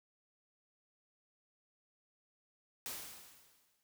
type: noise with exponential decay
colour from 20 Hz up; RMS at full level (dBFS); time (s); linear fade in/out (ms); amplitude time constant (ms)
white; -41; 2.86-3.83; 0; 210
effects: noise-tail reverb RT60 0.1 s tail -26 dB re dry